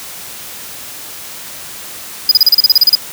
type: tone bursts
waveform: square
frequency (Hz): 4951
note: D#8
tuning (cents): -9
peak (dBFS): -4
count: 12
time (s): 2.29-2.952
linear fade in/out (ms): 2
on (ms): 24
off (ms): 34
effects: white hiss -29 dBFS RMS until 3.12 s + high-pass 60 Hz 12 dB/octave